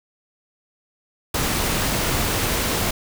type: noise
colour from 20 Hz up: pink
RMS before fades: -22 dBFS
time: 1.34-2.91 s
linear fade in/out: 5 ms
effects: none